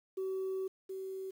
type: tone pair in turn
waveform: sine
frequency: 380 / 381.7 Hz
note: F#4 / G4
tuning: +46 / -46 cents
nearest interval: unison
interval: 8 cents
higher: second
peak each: -32 / -38 dBFS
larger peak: first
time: 0.17-0.68 / 0.89-1.31 s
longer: first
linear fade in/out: 10 ms
effects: tanh soft clip ceiling -31 dBFS + 10-bit